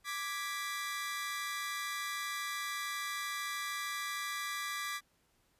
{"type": "chord", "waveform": "sawtooth", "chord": "G# diminished", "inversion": "second", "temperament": "equal", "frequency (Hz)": [1174.7, 1661.2, 1975.5], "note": ["D6", "G#6", "B6"], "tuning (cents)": [0, 0, 0], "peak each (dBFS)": [-36, -40, -37], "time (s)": [0.04, 5.01], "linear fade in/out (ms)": 50, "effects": ["pink hiss -73 dBFS RMS until 5.59 s", "resampled to 32000 Hz"]}